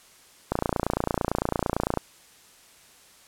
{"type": "click train", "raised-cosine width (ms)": 1, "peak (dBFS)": -9, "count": 43, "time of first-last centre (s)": [0.52, 1.973], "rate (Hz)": 28.9, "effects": ["white hiss -54 dBFS RMS until 3.27 s", "low-pass 11000 Hz 12 dB/octave"]}